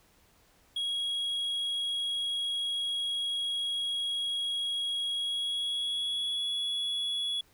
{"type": "tone with pitch glide", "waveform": "triangle", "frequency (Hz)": [3309, 3375], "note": ["G#7", "G#7"], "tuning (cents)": [-7, 27], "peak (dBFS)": -28, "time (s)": [0.76, 7.41], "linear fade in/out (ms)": 5, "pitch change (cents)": 34, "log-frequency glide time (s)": [5.14, 6.4], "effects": ["pink hiss -64 dBFS RMS until 7.53 s"]}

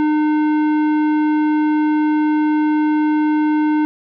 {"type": "tone with tanh clipping", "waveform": "triangle", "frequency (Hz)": 304, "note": "D#4", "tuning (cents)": -40, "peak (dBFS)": -15, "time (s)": [0, 3.85], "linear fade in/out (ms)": 0, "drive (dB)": 17, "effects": []}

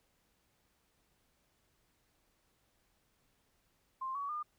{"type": "tone with pitch steps", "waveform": "sine", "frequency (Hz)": [1053, 1128.6, 1209.6], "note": ["C6", "C#6", "D#6"], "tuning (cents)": [11, 31, -49], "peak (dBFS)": -36, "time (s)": [4.01, 4.43], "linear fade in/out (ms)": 10, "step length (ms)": 140, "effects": ["pink hiss -75 dBFS RMS until 4.58 s"]}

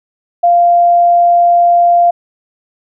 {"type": "tone", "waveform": "sine", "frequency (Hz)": 695, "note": "F5", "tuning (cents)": -9, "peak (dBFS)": -5, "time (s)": [0.43, 2.11], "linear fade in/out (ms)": 10, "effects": []}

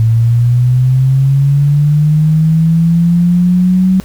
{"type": "linear sweep", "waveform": "sine", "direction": "up", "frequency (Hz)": [111.5, 188.6], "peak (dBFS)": -6, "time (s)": [0, 4], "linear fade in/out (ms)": 0, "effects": ["added 60 Hz sine -33 dBFS peak until 4.04 s", "pink hiss -39 dBFS RMS until 4.04 s"]}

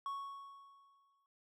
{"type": "tone with exponential decay", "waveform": "triangle", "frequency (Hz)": 1108.7, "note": "C#6", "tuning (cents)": 0, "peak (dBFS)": -35, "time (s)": [0.06, 1.26], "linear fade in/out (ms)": 1, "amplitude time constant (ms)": 260, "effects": []}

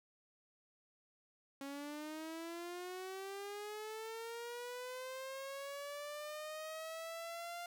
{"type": "linear sweep", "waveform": "sawtooth", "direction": "up", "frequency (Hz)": [273.8, 698.5], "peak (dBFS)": -40, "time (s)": [1.61, 7.66], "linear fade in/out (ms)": 2, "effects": []}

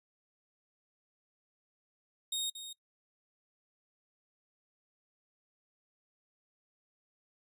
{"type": "tone with echo", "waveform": "sawtooth", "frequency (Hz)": 3725, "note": "A#7", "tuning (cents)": -2, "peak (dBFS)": -29, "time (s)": [2.32, 2.5], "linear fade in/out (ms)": 5, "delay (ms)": 230, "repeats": 1, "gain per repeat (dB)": -10, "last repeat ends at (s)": 2.73, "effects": ["noise-tail reverb RT60 0.1 s tail -24 dB re dry", "resampled to 32000 Hz"]}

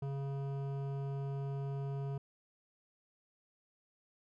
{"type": "tone with hard clipping", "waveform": "sine", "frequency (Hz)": 138.3, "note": "C#3", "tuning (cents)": -4, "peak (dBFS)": -38, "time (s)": [0.02, 2.18], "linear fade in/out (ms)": 5, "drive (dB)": 13, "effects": []}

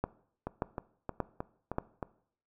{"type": "two click trains", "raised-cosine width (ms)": 1, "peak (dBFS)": [-21, -16], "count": [6, 4], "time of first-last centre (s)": [[0.47, 2.028], [0.04, 1.784]], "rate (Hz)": [3.21, 1.72], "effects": ["noise-tail reverb RT60 0.6 s tail -19 dB re dry"]}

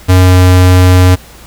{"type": "tone with pitch glide", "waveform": "square", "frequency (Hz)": [92, 91.31], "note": ["F#2", "F#2"], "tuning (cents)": [-9, -22], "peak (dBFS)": -3, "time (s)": [0.08, 1.16], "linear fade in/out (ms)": 20, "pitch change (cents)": -13, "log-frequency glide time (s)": [0.2, 0.37], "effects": ["added 60 Hz sine -36 dBFS peak until 1.46 s", "pink hiss -36 dBFS RMS until 1.46 s"]}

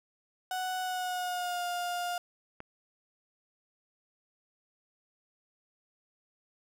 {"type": "tone with pitch glide", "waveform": "35% pulse", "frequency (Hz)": [741, 706.7], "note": ["F#5", "F5"], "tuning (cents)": [2, 20], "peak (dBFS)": -30, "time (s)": [0.51, 2.18], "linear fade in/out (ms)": 2, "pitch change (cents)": -82, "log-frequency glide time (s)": [0.81, 1.65]}
{"type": "click", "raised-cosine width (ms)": 0.5, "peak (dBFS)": -27, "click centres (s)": 2.604}
{"effects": []}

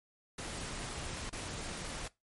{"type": "noise with dropouts", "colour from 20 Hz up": "pink", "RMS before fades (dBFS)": -41, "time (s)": [0.38, 2.08], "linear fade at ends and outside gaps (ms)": 5, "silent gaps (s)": [1.296, 1.327], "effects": ["noise-tail reverb RT60 0.2 s tail -20 dB re dry", "MP3 48 kbps"]}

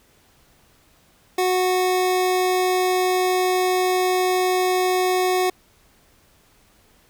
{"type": "tone", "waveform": "25% pulse", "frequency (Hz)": 367.7, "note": "F#4", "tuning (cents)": -11, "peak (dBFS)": -14, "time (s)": [1.38, 5.5], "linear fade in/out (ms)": 5, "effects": ["pink hiss -57 dBFS RMS until 7.09 s"]}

